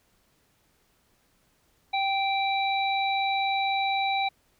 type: harmonic tone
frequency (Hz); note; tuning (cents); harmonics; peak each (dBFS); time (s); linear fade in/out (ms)
782; G5; -4; 1 / 3 / 5; -25 / -30 / -32; 1.93-4.29; 10
effects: pink hiss -67 dBFS RMS until 4.59 s